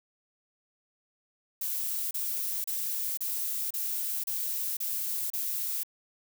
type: noise bursts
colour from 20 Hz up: violet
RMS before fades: -32 dBFS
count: 8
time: 1.61-5.834 s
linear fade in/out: 5 ms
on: 500 ms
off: 32 ms
effects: none